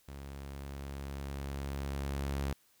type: tone with level ramp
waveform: sawtooth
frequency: 69.3 Hz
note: C#2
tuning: in tune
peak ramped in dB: -40 to -28 dBFS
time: 0.08-2.53 s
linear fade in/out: 5 ms
effects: white hiss -68 dBFS RMS until 2.8 s